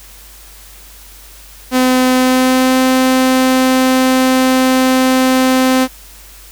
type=tone with pitch glide; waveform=sawtooth; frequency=255.4 to 259 Hz; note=C4 to C4; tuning=-42 to -17 cents; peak=-5 dBFS; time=1.71-5.88 s; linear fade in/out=50 ms; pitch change=+25 cents; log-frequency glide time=2.13-2.79 s; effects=added 49 Hz sine -39 dBFS peak until 6.51 s + white hiss -39 dBFS RMS until 6.51 s